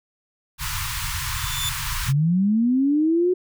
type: band-stop noise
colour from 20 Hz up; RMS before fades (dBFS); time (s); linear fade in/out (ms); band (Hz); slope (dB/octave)
pink; -27; 0.58-2.13; 50; 150 to 910; 96
type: tone with exponential growth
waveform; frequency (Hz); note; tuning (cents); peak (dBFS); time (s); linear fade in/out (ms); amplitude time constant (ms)
sawtooth; 3517; A7; -1; -19; 1-1.69; 1; 150
type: linear sweep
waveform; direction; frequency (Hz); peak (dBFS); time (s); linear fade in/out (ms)
sine; up; 129 to 370; -16; 2.08-3.34; 10
effects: none